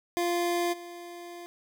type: tone with level steps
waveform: 25% pulse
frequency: 347.4 Hz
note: F4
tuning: 9 cents flat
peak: -22 / -37 dBFS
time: 0.17-1.46 s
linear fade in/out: 0 ms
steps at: 0.72 s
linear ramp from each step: 20 ms
effects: none